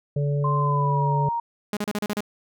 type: harmonic tone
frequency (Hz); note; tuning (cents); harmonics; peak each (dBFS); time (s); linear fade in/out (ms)
143.7; D3; -37; 1 / 3 / 4; -21 / -31 / -33; 0.16-1.29; 5
type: tone with pitch glide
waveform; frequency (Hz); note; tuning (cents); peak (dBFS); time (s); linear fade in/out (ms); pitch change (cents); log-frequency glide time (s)
sine; 1043 to 934.6; C6 to A#5; -6 to +4; -23; 0.44-1.4; 5; -190; 0.56-1.16
type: tone bursts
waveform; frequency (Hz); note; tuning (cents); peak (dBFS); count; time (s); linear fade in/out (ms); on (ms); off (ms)
sawtooth; 207.7; G#3; 0; -20; 7; 1.73-2.206; 2; 38; 35
effects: none